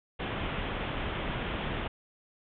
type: low-pass noise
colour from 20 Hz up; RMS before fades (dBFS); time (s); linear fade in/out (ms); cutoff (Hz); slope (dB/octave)
pink; -34; 0.19-1.88; 10; 3500; 96
effects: none